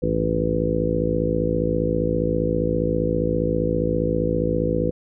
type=harmonic tone with a mistuned harmonic; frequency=55 Hz; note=A1; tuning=in tune; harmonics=1 / 2 / 3 / 4 / 5 / 6 / 7 / 8 / 9; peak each=-29 / -30 / -26 / -30 / -28 / -28 / -30 / -30 / -24 dBFS; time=0.02-4.91 s; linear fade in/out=10 ms; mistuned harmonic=2; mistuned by=-110 cents; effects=none